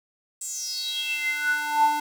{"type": "tone with high-pass filter sweep", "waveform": "square", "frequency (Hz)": 296.9, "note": "D4", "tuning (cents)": 19, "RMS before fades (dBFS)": -26, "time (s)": [0.41, 2], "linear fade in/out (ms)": 5, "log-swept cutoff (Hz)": [8000, 680], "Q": 8.9, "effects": []}